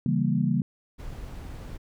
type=chord; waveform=sine; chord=C# diminished seventh; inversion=none; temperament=equal; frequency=138.59 / 164.81 / 196 / 233.1 Hz; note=C#3 / E3 / G3 / Bb3; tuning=0 / 0 / 0 / 0 cents; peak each=-27 dBFS; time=0.06-0.62 s; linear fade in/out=2 ms
type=noise; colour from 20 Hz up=brown; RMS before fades=-38 dBFS; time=0.98-1.78 s; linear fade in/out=20 ms
effects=none